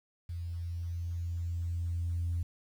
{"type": "tone with level ramp", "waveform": "sine", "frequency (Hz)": 85.6, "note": "F2", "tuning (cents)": -34, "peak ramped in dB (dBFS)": [-35, -28], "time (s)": [0.29, 2.43], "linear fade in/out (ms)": 5, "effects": ["tanh soft clip ceiling -26 dBFS", "10-bit"]}